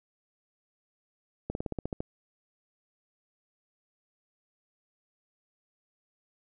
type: slowing click train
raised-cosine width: 2 ms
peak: -19 dBFS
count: 9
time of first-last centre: 1.5-2.005 s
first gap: 51 ms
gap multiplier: 1.06
effects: none